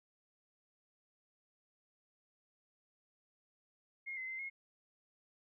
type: tone with pitch steps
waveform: sine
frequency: 2143 / 2052 / 2073 / 2158 Hz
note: C7 / C7 / C7 / C#7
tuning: +41 / -34 / -17 / -47 cents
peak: -40 dBFS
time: 4.06-4.5 s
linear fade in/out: 20 ms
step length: 110 ms
effects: none